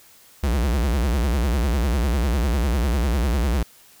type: tone with vibrato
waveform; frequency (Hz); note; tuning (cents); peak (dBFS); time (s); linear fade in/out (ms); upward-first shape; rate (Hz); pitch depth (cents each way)
square; 63.5; B1; +49; -19; 0.43-3.63; 5; sine; 10; 250
effects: white hiss -51 dBFS RMS until 4 s